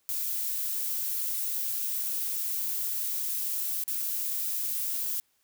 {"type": "noise with dropouts", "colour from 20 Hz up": "violet", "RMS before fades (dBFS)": -31, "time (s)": [0.09, 5.2], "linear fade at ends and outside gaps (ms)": 0, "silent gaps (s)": [3.837, 3.879], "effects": ["white hiss -71 dBFS RMS until 5.43 s"]}